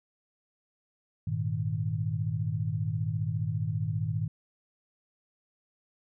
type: chord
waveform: sine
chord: Ab suspended second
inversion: none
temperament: equal with one note detuned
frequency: 101.69 / 116.54 / 155.56 Hz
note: Ab2 / Bb2 / Eb3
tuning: -36 / 0 / 0 cents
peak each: -32 dBFS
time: 1.27-4.28 s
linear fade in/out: 5 ms
effects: none